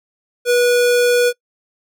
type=tone; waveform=square; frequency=486.6 Hz; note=B4; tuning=26 cents flat; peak=-12 dBFS; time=0.45-1.33 s; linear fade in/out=50 ms; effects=noise-tail reverb RT60 0.1 s tail -24 dB re dry